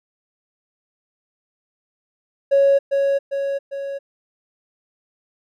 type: tone with echo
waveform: triangle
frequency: 554.4 Hz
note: C#5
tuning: in tune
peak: -8 dBFS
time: 2.51-2.79 s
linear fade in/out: 20 ms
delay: 400 ms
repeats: 3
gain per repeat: -5 dB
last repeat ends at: 3.99 s
effects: tanh soft clip ceiling -8 dBFS